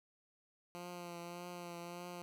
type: tone with vibrato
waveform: 10% pulse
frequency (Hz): 174.3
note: F3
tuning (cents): -3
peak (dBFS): -37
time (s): 0.75-2.22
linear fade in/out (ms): 0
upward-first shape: triangle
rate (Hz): 1.7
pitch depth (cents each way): 31
effects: none